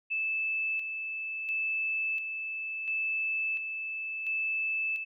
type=tone with tremolo; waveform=sine; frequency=2626 Hz; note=E7; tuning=7 cents flat; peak=-28 dBFS; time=0.1-5.05 s; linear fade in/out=20 ms; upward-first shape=square; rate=0.72 Hz; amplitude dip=45%; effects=none